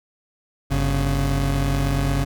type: tone pair together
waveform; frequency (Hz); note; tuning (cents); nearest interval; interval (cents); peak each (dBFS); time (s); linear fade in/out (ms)
30% pulse; 48.93 / 138.59; G1 / C#3; -2 / 0; octave + tritone; 1802; -19; 0.7-2.25; 20
effects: none